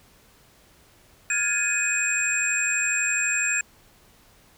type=tone cluster; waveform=sine; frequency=1415 / 1657 / 1749 / 2505 / 7410 Hz; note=F6 / G#6 / A6 / D#7 / A#8; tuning=+22 / -4 / -11 / +11 / -11 cents; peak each=-34 / -29 / -31 / -25 / -25 dBFS; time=1.3-3.61 s; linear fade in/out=2 ms; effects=tanh soft clip ceiling -10 dBFS + pink hiss -56 dBFS RMS until 4.57 s